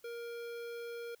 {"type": "tone with notch filter", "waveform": "square", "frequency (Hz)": 470.1, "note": "A#4", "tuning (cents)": 15, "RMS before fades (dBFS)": -43, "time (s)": [0.04, 1.15], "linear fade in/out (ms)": 5, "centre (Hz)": 7700, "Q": 0.83, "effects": ["white hiss -68 dBFS RMS until 1.2 s"]}